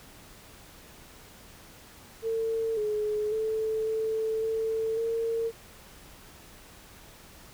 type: tone with pitch steps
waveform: sine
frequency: 450.4 / 423.2 / 438.8 / 441.4 / 445.6 / 456.5 Hz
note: A4 / G#4 / A4 / A4 / A4 / A#4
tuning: +40 / +33 / -5 / +5 / +22 / -36 cents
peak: -26 dBFS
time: 2.22-5.52 s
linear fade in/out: 50 ms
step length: 550 ms
effects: pink hiss -51 dBFS RMS until 7.53 s